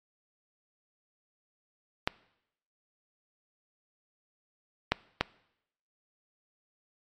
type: clicks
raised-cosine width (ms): 0.3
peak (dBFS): -9 / -7 / -8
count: 3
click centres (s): 2.075 / 4.92 / 5.21
effects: noise-tail reverb RT60 0.8 s tail -22 dB re dry + MP3 96 kbps